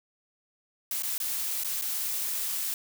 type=noise with dropouts; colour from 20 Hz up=blue; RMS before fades=-31 dBFS; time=0.91-2.74 s; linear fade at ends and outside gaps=2 ms; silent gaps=1.023-1.032 / 1.18-1.201 / 1.637-1.645 / 1.814-1.82 s; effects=none